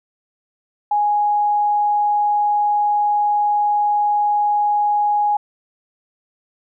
sine tone, 830 Hz, G#5, 1 cent flat, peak -14 dBFS, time 0.91-5.37 s, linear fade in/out 5 ms, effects none

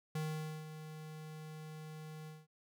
square tone with ADSR envelope, 155.56 Hz, D#3, in tune, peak -36 dBFS, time 0.15-2.47 s, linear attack 5 ms, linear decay 490 ms, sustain -11 dB, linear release 200 ms, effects none

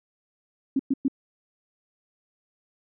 sine tone bursts, 270 Hz, C#4, 45 cents flat, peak -19 dBFS, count 3, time 0.76-1.082 s, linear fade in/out 5 ms, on 34 ms, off 110 ms, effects none

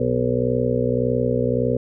harmonic tone, 61.74 Hz, B1, in tune, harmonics 1 / 2 / 3 / 4 / 6 / 7 / 8 / 9, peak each -35 / -24 / -35 / -24 / -31 / -25 / -23 / -28 dBFS, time 0-1.77 s, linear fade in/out 5 ms, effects none

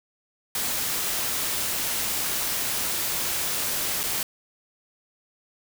white noise with dropouts, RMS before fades -27 dBFS, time 0.55-4.23 s, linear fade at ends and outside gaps 2 ms, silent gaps 4.032-4.036 s, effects none

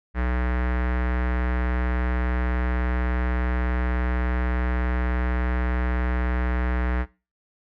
square tone with low-pass filter, 61.74 Hz, B1, in tune, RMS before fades -24 dBFS, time 0.14-7.06 s, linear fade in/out 50 ms, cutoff 1800 Hz, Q 3, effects noise-tail reverb RT60 0.3 s tail -19 dB re dry

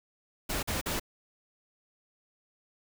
pink noise bursts, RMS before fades -32 dBFS, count 3, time 0.49-0.998 s, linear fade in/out 10 ms, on 140 ms, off 44 ms, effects none

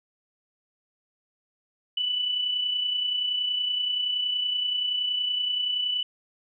sine tone with amplitude modulation, 2975 Hz, F#7, 9 cents sharp, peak -22 dBFS, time 1.97-6.03 s, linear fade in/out 5 ms, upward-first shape sine, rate 30.6 Hz, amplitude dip 45%, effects none

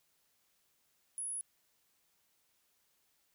sine tone, 10290 Hz, E9, 43 cents flat, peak -37 dBFS, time 1.18-1.41 s, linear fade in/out 0 ms, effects white hiss -75 dBFS RMS until 3.34 s

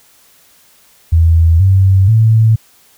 sine tone with pitch steps, 82.41 / 95.76 / 111.28 Hz, E2 / G2 / A2, 0 / -40 / +20 cents, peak -5 dBFS, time 1.12-2.56 s, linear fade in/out 10 ms, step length 480 ms, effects white hiss -48 dBFS RMS until 2.97 s

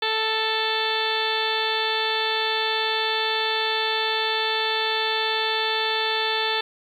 harmonic tone, 440.4 Hz, A4, 2 cents sharp, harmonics 1 / 2 / 3 / 4 / 5 / 6 / 7 / 8 / 9 / 10, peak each -29 / -28 / -33 / -29 / -36 / -31 / -34 / -27 / -37 / -34 dBFS, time 0.02-6.61 s, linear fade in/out 5 ms, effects 9-bit

